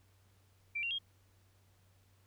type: tone with pitch steps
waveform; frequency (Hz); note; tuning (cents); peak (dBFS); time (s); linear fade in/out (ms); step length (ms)
sine; 2349 / 2761 / 3246; D7 / F7 / G#7; 0 / -20 / -40; -34; 0.75-0.987; 10; 79
effects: added 95 Hz sine -66 dBFS peak until 2.26 s + pink hiss -72 dBFS RMS until 2.26 s